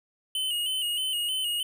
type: tone with vibrato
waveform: square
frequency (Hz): 2960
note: F#7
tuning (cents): 0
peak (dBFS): -27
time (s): 0.35-1.63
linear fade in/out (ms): 2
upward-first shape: square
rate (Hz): 3.2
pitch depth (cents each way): 51
effects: none